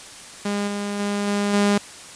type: tone with level steps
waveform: sawtooth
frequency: 203.5 Hz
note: G#3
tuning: 35 cents flat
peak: -18 / -21 / -18 / -16 / -12 dBFS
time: 0.45-1.78 s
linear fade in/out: 5 ms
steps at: 0.67 / 0.99 / 1.27 / 1.53 s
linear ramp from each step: 10 ms
effects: white hiss -40 dBFS RMS until 2.15 s + resampled to 22050 Hz